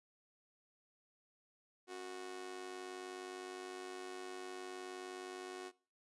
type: tone with amplitude modulation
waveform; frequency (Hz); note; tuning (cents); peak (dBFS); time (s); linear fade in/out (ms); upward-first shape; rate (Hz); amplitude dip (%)
sawtooth; 367.3; F#4; -13; -38; 1.87-5.72; 50; sine; 99.5; 70
effects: noise-tail reverb RT60 0.4 s tail -22 dB re dry + resampled to 24000 Hz